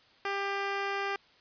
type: tone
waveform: 10% pulse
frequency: 397.1 Hz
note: G4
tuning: 22 cents sharp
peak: -22 dBFS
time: 0.25-1.16 s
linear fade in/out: 2 ms
effects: white hiss -61 dBFS RMS until 1.4 s + resampled to 11025 Hz